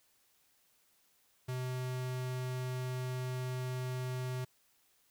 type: tone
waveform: square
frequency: 127.4 Hz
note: C3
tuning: 46 cents flat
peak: -36 dBFS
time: 1.48-4.45 s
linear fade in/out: 10 ms
effects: white hiss -71 dBFS RMS until 5.1 s